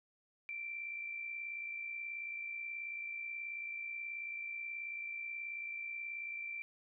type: tone with amplitude modulation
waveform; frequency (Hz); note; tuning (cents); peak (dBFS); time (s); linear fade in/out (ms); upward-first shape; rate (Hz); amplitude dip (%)
sine; 2349; D7; 0; -38; 0.49-6.62; 0; sine; 58.5; 45
effects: none